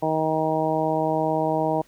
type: harmonic tone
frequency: 157.8 Hz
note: D#3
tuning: 25 cents sharp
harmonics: 1 / 2 / 3 / 4 / 5 / 6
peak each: -30 / -27 / -28 / -25 / -27 / -29 dBFS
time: 0.02-1.82 s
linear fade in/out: 10 ms
effects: pink hiss -57 dBFS RMS until 1.87 s